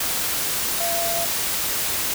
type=tone in noise; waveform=sine; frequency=680 Hz; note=F5; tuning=46 cents flat; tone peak=-25 dBFS; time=0.8-1.25 s; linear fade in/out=5 ms; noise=white; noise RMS=-24 dBFS; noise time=0-2.14 s; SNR=-4 dB; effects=none